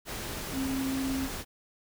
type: tone in noise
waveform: sine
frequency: 266.8 Hz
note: C4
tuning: 34 cents sharp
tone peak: -29 dBFS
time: 0.52-1.29 s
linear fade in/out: 50 ms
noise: pink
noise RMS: -37 dBFS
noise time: 0.05-1.45 s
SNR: +5 dB
effects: none